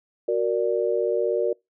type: chord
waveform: sine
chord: Gb augmented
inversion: none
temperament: equal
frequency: 370 / 466.2 / 587.3 Hz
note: Gb4 / Bb4 / D5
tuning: 0 / 0 / 0 cents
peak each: -25 / -23 / -26 dBFS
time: 0.28-1.53 s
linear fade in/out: 5 ms
effects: noise-tail reverb RT60 0.2 s tail -26 dB re dry